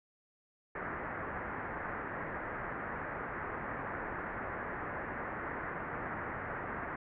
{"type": "low-pass noise", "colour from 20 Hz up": "white", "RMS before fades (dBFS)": -40, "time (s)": [0.75, 6.96], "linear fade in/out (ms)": 5, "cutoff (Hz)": 1900, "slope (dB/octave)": 48, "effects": []}